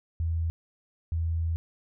sine tone bursts at uneven times, 82.4 Hz, E2, in tune, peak -25 dBFS, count 2, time 0.2-0.5 / 1.12-1.56 s, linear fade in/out 0 ms, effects none

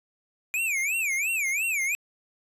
square tone with vibrato, 2400 Hz, D7, 37 cents sharp, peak -25 dBFS, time 0.54-1.95 s, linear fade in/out 0 ms, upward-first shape sine, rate 2.9 Hz, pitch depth 230 cents each way, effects resampled to 32000 Hz

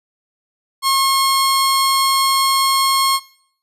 sawtooth tone pair together, 1079 / 2158 Hz, C#6 / C#7, -47 / -47 cents, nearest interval octave, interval 1200 cents, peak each -10 / -13 dBFS, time 0.82-3.2 s, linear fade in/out 50 ms, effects noise-tail reverb RT60 0.6 s tail -19 dB re dry + resampled to 32000 Hz

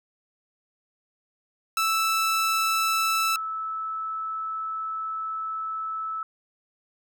sawtooth / sine tone pair in turn, 1318.5 / 1307.9 Hz, E6 / E6, 0 / -14 cents, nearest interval unison, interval 14 cents, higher first, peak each -18 / -28 dBFS, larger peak first, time 1.77-3.36 / 3.36-6.23 s, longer second, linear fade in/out 2 ms, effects none

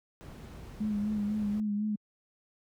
brown noise, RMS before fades -42 dBFS, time 0.21-1.6 s, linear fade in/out 0 ms
sine tone with vibrato, 209.3 Hz, G#3, 14 cents sharp, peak -28 dBFS, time 0.8-1.96 s, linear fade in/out 10 ms, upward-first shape sine, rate 4 Hz, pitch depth 41 cents each way
effects high-pass 60 Hz 12 dB/octave

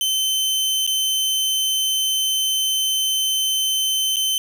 sawtooth tone with dropouts, 3075 Hz, G7, 34 cents flat, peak -15 dBFS, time 0.01-4.38 s, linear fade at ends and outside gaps 1 ms, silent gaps 0.866-0.875 / 4.16-4.167 s, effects none

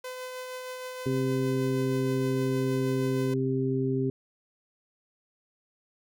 sawtooth tone with tremolo, 508 Hz, B4, 49 cents sharp, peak -31 dBFS, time 0.04-3.34 s, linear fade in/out 5 ms, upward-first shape triangle, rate 6.4 Hz, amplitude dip 30%
harmonic tone, 131.9 Hz, C3, 14 cents sharp, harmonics 1 / 2 / 3, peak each -29 / -29 / -29 dBFS, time 1.06-4.1 s, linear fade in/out 2 ms
effects none

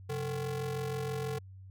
square ring-modulated tone, 155.56 Hz, D#3, in tune, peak -31 dBFS, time 0.09-1.39 s, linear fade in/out 10 ms, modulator 288 Hz, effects added 95 Hz sine -47 dBFS peak until 1.7 s

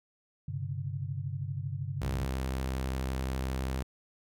sine chord, G suspended fourth, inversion none, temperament equal with one note detuned, 98 / 130.81 / 143.48 Hz, G2 / C3 / D3, 0 / 0 / -40 cents, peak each -37 dBFS, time 0.48-2.25 s, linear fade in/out 5 ms
sawtooth tone with vibrato, 65.41 Hz, C2, in tune, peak -27 dBFS, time 2.01-3.83 s, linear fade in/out 10 ms, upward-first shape sine, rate 12 Hz, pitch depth 17 cents each way
effects none

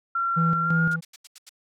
sine tone with pitch glide, 1367 to 1419.3 Hz, F6 to F6, -37 to +28 cents, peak -22 dBFS, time 0.15-0.96 s, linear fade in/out 5 ms, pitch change +65 cents, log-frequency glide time 0.62-0.8 s
triangle tone with tremolo, 164.5 Hz, E3, 3 cents flat, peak -18 dBFS, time 0.36-1.01 s, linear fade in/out 20 ms, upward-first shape square, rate 2.9 Hz, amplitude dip 60%
violet noise bursts, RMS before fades -30 dBFS, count 6, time 0.91-1.494 s, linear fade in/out 5 ms, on 29 ms, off 82 ms
effects low-pass 5000 Hz 12 dB/octave

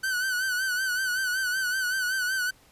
45% pulse tone with vibrato, 1509 Hz, F#6, 34 cents sharp, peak -25 dBFS, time 0.03-2.51 s, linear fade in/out 10 ms, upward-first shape sine, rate 5.3 Hz, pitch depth 62 cents each way, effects pink hiss -58 dBFS RMS until 2.71 s + resampled to 32000 Hz

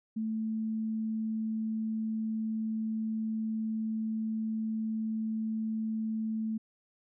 sine tone, 220.2 Hz, A3, 2 cents sharp, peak -30 dBFS, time 0.16-6.58 s, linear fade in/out 10 ms, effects none

